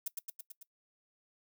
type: noise with echo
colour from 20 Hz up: violet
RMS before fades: -35 dBFS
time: 0.06-0.08 s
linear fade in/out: 5 ms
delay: 110 ms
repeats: 5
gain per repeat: -3 dB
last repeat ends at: 0.63 s
effects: noise-tail reverb RT60 0.1 s tail -19 dB re dry